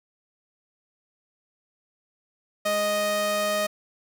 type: tone pair together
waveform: sawtooth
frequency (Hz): 207.7 / 622.4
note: G#3 / D#5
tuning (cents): 0 / 0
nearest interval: octave + perfect fifth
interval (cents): 1900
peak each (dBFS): -31 / -19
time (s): 2.65-3.67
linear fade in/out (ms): 10
effects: none